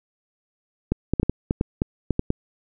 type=clicks; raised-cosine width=3 ms; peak=-7 dBFS; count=11; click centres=0.92 / 1.136 / 1.198 / 1.231 / 1.296 / 1.509 / 1.611 / 1.819 / 2.107 / 2.194 / 2.304 s; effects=none